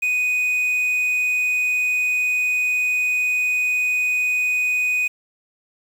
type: tone with quantisation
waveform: triangle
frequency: 2489 Hz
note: D#7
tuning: in tune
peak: -16 dBFS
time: 0.02-5.08 s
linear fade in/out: 10 ms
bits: 7
effects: none